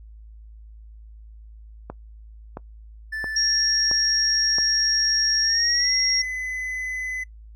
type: click train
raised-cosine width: 1 ms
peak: -18 dBFS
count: 5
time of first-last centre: 1.9-4.585 s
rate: 1.49 Hz
type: tone with pitch glide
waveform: triangle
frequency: 1757 to 2018 Hz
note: A6 to B6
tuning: -3 to +37 cents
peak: -25 dBFS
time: 3.12-7.24 s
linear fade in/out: 10 ms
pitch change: +240 cents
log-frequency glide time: 5.42-5.93 s
type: tone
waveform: sine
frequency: 5588 Hz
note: F8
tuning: in tune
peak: -19 dBFS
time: 3.36-6.22 s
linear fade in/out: 5 ms
effects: noise-tail reverb RT60 0.1 s tail -22 dB re dry + added 54 Hz sine -41 dBFS peak until 7.55 s